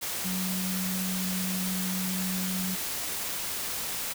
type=tone in noise; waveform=sine; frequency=185.9 Hz; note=F#3; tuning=8 cents sharp; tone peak=-30 dBFS; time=0.24-2.76 s; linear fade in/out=20 ms; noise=white; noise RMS=-33 dBFS; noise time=0.01-4.14 s; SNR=0 dB; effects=none